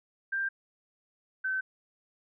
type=tone pair in turn; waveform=sine; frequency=1583 / 1533.5 Hz; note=G6 / G6; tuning=+17 / -38 cents; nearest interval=minor second; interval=55 cents; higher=first; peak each=-28 dBFS; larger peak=neither; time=0.32-0.49 / 1.44-1.61 s; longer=neither; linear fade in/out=10 ms; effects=none